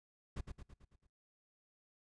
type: noise with echo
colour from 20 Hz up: brown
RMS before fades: -39 dBFS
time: 0.36-0.41 s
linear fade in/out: 10 ms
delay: 110 ms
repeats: 6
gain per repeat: -5 dB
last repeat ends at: 1.07 s
effects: noise-tail reverb RT60 0.4 s tail -26 dB re dry + resampled to 22050 Hz